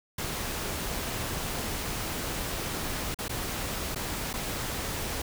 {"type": "noise with dropouts", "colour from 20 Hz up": "pink", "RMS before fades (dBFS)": -33, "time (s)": [0.18, 5.22], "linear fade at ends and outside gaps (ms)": 5, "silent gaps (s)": [[3.145, 3.187], [3.282, 3.293], [3.948, 3.958], [4.331, 4.337]], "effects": []}